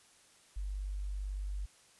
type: tone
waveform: sine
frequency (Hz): 49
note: G1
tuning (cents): 0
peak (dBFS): -35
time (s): 0.56-1.66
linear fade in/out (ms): 10
effects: white hiss -63 dBFS RMS until 1.99 s + resampled to 24000 Hz